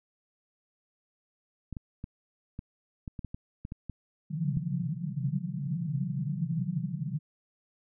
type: clicks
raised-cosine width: 5 ms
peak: -25 dBFS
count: 12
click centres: 1.727 / 1.768 / 2.041 / 2.591 / 3.078 / 3.192 / 3.247 / 3.345 / 3.651 / 3.721 / 3.897 / 4.572 s
type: band-pass noise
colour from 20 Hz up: pink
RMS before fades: -32 dBFS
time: 4.3-7.19 s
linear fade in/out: 10 ms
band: 130 to 190 Hz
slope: 96 dB/octave
effects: none